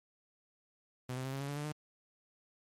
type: tone with pitch steps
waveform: sawtooth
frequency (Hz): 126.6 / 129.86 / 133.2 / 136.63 / 140.15 / 143.75 / 147.46 / 151.25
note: B2 / C3 / C3 / C#3 / C#3 / D3 / D3 / D#3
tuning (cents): +43 / -13 / +31 / -25 / +19 / -37 / +7 / -49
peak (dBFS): -33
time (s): 1.09-1.722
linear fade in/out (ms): 5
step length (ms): 79
effects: MP3 64 kbps

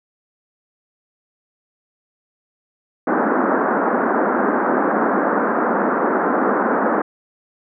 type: band-pass noise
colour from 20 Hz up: pink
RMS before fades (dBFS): -18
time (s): 3.07-7.02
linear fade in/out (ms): 5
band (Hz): 210 to 1600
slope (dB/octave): 48
effects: none

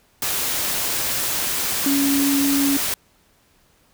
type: tone in noise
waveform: sine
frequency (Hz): 279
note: C#4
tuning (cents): +11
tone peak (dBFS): -17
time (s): 1.86-2.77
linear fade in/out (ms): 2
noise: white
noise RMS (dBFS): -23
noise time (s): 0.22-2.94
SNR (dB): +3
effects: pink hiss -59 dBFS RMS until 3.93 s

